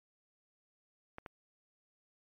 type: clicks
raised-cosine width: 0.5 ms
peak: -29 dBFS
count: 2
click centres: 1.184 / 1.262 s
effects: MP3 96 kbps